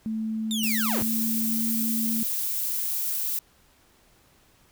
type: tone with pitch glide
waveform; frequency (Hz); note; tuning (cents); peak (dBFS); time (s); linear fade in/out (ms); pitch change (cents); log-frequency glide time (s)
sine; 220 to 224.8; A3 to A3; 0 to +37; -26; 0.06-2.23; 0; +37; 0.66-1.25
type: linear sweep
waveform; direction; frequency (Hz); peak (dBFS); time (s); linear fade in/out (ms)
sawtooth; down; 3700 to 30.87; -25; 0.51-1.03; 0
type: noise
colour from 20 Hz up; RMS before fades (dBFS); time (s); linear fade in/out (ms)
violet; -28; 0.63-3.39; 2
effects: pink hiss -60 dBFS RMS until 4.71 s